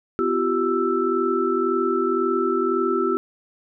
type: tone cluster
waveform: sine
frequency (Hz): 252.7 / 344.1 / 386 / 1323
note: B3 / F4 / G4 / E6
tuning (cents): +40 / -26 / -27 / +6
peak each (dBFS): -27 / -24 / -22 / -25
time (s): 0.19-3.17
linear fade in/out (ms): 0
effects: none